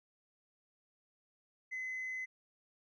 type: tone with tanh clipping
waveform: triangle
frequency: 2035 Hz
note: C7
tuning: 49 cents flat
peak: -38 dBFS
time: 1.71-2.26 s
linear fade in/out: 20 ms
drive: 5 dB
effects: none